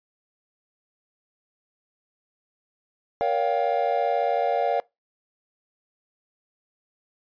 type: chord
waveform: triangle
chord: G half-diminished seventh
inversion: first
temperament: just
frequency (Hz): 470.4 / 564.5 / 705.6 / 784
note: Bb4 / Db5 / F5 / G5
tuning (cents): +16 / +31 / +18 / 0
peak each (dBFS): -26 / -24 / -23 / -26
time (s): 3.21-4.8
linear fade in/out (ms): 0
effects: noise-tail reverb RT60 0.2 s tail -23 dB re dry + resampled to 11025 Hz